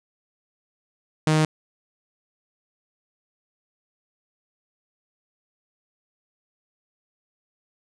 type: tone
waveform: sawtooth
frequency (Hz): 155.56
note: D#3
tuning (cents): 0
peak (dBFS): -13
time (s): 1.27-1.45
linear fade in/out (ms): 2
effects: resampled to 22050 Hz